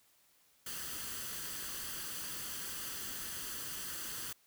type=noise with comb filter; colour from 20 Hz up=white; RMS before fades=-42 dBFS; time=0.66-4.33 s; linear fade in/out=5 ms; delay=0.65 ms; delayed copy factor=+0.55; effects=white hiss -69 dBFS RMS until 4.46 s